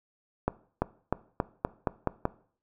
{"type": "accelerating click train", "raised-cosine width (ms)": 1, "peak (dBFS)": -11, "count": 8, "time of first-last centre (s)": [0.48, 2.254], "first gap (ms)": 340, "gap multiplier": 0.9, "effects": ["noise-tail reverb RT60 0.5 s tail -19 dB re dry"]}